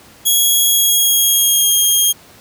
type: tone with pitch glide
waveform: 5% pulse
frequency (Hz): 3322 to 3237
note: G#7 to G#7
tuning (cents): 0 to -45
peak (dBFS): -3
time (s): 0.25-2.13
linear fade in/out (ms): 20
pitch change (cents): -45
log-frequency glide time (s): 0.67-1.71
effects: pink hiss -43 dBFS RMS until 2.4 s + high-pass 80 Hz 12 dB/octave